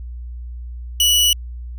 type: tone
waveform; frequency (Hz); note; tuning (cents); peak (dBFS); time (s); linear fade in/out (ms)
sawtooth; 2943; F#7; -10; -9; 1-1.33; 2
effects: added 60 Hz sine -28 dBFS peak until 1.78 s